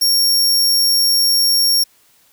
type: tone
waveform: sawtooth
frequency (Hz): 5530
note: F8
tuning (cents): -18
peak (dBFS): -9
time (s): 0.01-1.84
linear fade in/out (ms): 10
effects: white hiss -54 dBFS RMS until 2.32 s